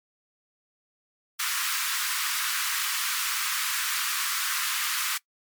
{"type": "high-pass noise", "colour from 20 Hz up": "pink", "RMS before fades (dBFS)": -28, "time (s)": [1.39, 5.18], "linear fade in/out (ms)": 10, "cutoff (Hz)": 1100, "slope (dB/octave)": 48, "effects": ["noise-tail reverb RT60 0.1 s tail -22 dB re dry", "MP3 96 kbps"]}